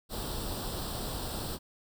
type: noise with comb filter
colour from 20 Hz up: pink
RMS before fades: -36 dBFS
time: 0.09-1.59 s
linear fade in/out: 50 ms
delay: 0.23 ms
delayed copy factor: +0.75
effects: none